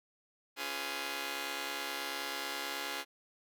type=chord; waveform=5% pulse; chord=C# dominant seventh; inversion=none; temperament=just; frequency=277.2 / 346.5 / 415.8 / 498.9 Hz; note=C#4 / E#4 / G#4 / B4; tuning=0 / -14 / +2 / +17 cents; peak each=-32 dBFS; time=0.56-3.05 s; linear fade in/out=50 ms; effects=none